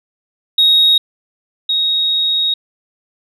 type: tone pair in turn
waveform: sine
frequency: 3765 / 3765 Hz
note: A#7 / A#7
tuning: +16 / +16 cents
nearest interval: unison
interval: 0 cents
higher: neither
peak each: -6 / -12 dBFS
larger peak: first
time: 0.58-0.98 / 1.69-2.54 s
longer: second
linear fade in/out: 5 ms
effects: tanh soft clip ceiling -4 dBFS